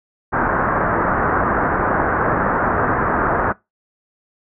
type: low-pass noise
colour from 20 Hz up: white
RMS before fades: -18 dBFS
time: 0.32-3.53 s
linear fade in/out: 20 ms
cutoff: 1600 Hz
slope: 48 dB/octave
effects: noise-tail reverb RT60 0.2 s tail -21 dB re dry